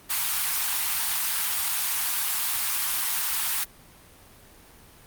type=high-pass noise; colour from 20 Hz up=white; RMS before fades=-26 dBFS; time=0.09-3.65 s; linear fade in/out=20 ms; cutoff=780 Hz; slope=48 dB/octave; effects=pink hiss -51 dBFS RMS until 5.06 s + Opus 32 kbps